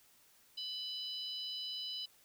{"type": "harmonic tone", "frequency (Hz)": 996, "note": "B5", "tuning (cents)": 14, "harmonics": [3, 4, 5], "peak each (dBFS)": [-42, -44, -46], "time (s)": [0.57, 2.06], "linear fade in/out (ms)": 10, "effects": ["white hiss -66 dBFS RMS until 2.24 s"]}